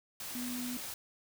sine tone in noise, 246.9 Hz, B3, in tune, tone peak -37 dBFS, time 0.35-0.77 s, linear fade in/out 2 ms, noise white, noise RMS -42 dBFS, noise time 0.2-0.94 s, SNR +2 dB, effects none

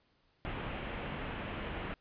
pink low-pass noise, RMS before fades -40 dBFS, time 0.45-1.94 s, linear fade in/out 0 ms, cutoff 3100 Hz, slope 48 dB/octave, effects pink hiss -72 dBFS RMS until 2 s + resampled to 11025 Hz

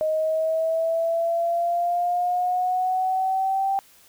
sine exponential sweep, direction up, 622.3 to 784 Hz, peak -20 dBFS, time 0.01-3.79 s, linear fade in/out 0 ms, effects white hiss -54 dBFS RMS until 4.08 s

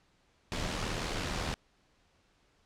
pink noise with amplitude modulation, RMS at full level -32 dBFS, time 0.52-1.54 s, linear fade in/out 0 ms, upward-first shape sine, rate 78.7 Hz, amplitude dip 50%, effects pink hiss -69 dBFS RMS until 2.65 s + low-pass 6000 Hz 12 dB/octave

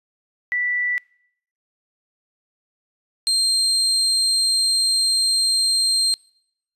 sine / 35% pulse tone pair in turn, 1967 / 4181 Hz, B6 / C8, -7 / -2 cents, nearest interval octave + minor second, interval 1305 cents, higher second, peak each -19 / -15 dBFS, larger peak second, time 0.52-0.98 / 3.27-6.14 s, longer second, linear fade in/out 0 ms, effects noise-tail reverb RT60 0.7 s tail -25 dB re dry + resampled to 32000 Hz

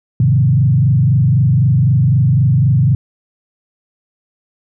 sine tone with frequency modulation, 130 Hz, C3, 11 cents flat, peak -8 dBFS, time 0.2-2.95 s, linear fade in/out 2 ms, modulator 23.9 Hz, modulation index 1.2, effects none

